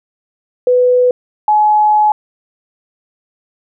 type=tone pair in turn; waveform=sine; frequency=497.4 / 847.5 Hz; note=B4 / G#5; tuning=+12 / +35 cents; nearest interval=major sixth; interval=923 cents; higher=second; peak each=-7 dBFS; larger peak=neither; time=0.67-1.11 / 1.48-2.12 s; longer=second; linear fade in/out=2 ms; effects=none